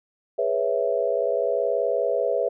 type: chord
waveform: sine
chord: C# minor seventh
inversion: second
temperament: equal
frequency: 415.3 / 493.9 / 554.4 / 659.3 Hz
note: G#4 / B4 / C#5 / E5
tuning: 0 / 0 / 0 / 0 cents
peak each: -28 / -25 / -26 / -26 dBFS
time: 0.38-2.49 s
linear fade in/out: 10 ms
effects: none